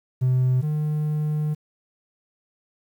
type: tone pair in turn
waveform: triangle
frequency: 127.9 / 151.77 Hz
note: C3 / D#3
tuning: -39 / -43 cents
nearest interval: minor third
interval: 296 cents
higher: second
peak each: -14 / -19 dBFS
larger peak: first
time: 0.21-0.62 / 0.62-1.55 s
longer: second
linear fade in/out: 20 ms
effects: tanh soft clip ceiling -12 dBFS + 9-bit